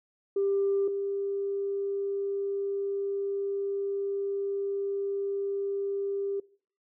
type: tone pair in turn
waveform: sine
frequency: 395.8 / 397.4 Hz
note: G4 / G4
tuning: +17 / +24 cents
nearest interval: unison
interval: 7 cents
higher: second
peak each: -23 / -28 dBFS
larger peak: first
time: 0.36-0.88 / 0.88-6.4 s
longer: second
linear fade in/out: 5 ms
effects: noise-tail reverb RT60 0.5 s tail -22 dB re dry + tanh soft clip ceiling -19 dBFS